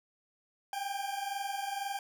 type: tone pair together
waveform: 40% pulse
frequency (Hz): 783 / 805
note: G5 / G5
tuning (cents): -2 / +46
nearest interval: unison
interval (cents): 48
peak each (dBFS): -37 / -36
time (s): 0.73-1.99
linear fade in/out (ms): 2
effects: none